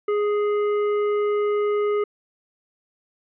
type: tone with hard clipping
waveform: sine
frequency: 415.3 Hz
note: G#4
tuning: in tune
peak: -21 dBFS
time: 0.08-2.04 s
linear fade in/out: 5 ms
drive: 9 dB
effects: resampled to 8000 Hz